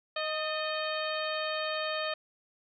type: harmonic tone with a mistuned harmonic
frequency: 622.3 Hz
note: D#5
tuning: in tune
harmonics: 1 / 2 / 3 / 4 / 5 / 6 / 7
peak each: -34 / -37 / -39 / -40 / -41 / -42 / -42 dBFS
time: 0.16-2.14 s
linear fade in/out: 5 ms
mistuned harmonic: 3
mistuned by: -58 cents
effects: none